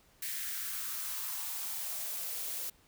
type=noise with high-pass filter sweep; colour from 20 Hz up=blue; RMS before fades=-38 dBFS; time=0.22-2.7 s; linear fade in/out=5 ms; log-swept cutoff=1900 to 410 Hz; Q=2.8; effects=pink hiss -65 dBFS RMS until 2.87 s